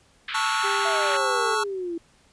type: band-pass noise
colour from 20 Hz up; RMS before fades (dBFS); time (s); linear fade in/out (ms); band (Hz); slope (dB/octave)
pink; -32; 0.28-1.17; 5; 1300 to 3900; 48
type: chord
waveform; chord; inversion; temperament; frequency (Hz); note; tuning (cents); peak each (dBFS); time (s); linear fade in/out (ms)
square; F# minor seventh; first; equal with one note detuned; 880 / 1108.7 / 1318.5 / 1445.3; A5 / C#6 / E6 / F#6; 0 / 0 / 0 / -41; -29; 0.34-1.64; 10
type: harmonic tone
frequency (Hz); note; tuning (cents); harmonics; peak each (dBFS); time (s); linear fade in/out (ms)
399.2; G4; +32; 1 / 2 / 3 / 4 / 5; -30 / -36 / -40 / -42 / -44; 0.63-1.56; 20
type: exponential sweep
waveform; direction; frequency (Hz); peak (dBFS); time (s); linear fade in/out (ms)
sine; down; 678 to 329.6; -27; 0.85-1.98; 5
effects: pink hiss -59 dBFS RMS until 2.32 s + resampled to 22050 Hz